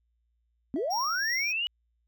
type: linear sweep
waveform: sine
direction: up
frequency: 233.1 to 2965 Hz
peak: -27 dBFS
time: 0.74-1.67 s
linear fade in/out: 0 ms
type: tone with exponential decay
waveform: triangle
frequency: 652 Hz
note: E5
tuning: 19 cents flat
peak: -36 dBFS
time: 0.76-1.36 s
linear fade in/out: 0 ms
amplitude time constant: 130 ms
type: tone with tremolo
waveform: square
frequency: 5588 Hz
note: F8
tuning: in tune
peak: -31 dBFS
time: 0.9-1.53 s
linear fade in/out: 20 ms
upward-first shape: triangle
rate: 2.9 Hz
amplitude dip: 35%
effects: added 58 Hz sine -70 dBFS peak until 2.07 s